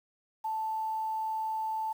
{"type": "tone with quantisation", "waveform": "sine", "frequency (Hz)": 879, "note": "A5", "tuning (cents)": -2, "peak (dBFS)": -30, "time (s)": [0.44, 1.93], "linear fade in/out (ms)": 10, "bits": 9, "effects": []}